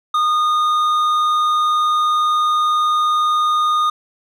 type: tone with hard clipping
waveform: sine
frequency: 1227 Hz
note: D#6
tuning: 25 cents flat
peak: -15 dBFS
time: 0.14-3.9 s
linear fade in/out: 5 ms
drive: 6 dB
effects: none